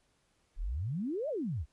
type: exponential two-way sweep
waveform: sine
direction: up then down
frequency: 32 to 652 to 60.2 Hz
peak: -32 dBFS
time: 0.56-1.66 s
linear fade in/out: 50 ms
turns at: 1.29 s
effects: pink hiss -73 dBFS RMS until 1.72 s + resampled to 24000 Hz